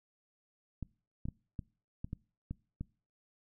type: clicks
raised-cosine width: 5 ms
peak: -26 dBFS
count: 8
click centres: 0.827 / 1.255 / 1.286 / 1.592 / 2.045 / 2.131 / 2.51 / 2.81 s
effects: noise-tail reverb RT60 0.4 s tail -24 dB re dry